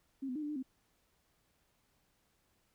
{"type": "tone with pitch steps", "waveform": "sine", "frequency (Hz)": [270.4, 251.7, 305.6, 294.8, 301.3, 261], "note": ["C#4", "B3", "D#4", "D4", "D4", "C4"], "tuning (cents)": [-43, 33, -31, 7, 44, -4], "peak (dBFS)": -36, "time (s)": [0.22, 0.628], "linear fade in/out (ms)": 10, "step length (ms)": 68, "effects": ["pink hiss -75 dBFS RMS until 2.74 s"]}